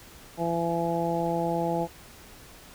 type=harmonic tone; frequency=168.5 Hz; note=E3; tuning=38 cents sharp; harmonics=1 / 2 / 3 / 4 / 5; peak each=-31 / -31 / -31 / -31 / -31 dBFS; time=0.37-1.88 s; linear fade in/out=50 ms; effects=pink hiss -49 dBFS RMS until 2.74 s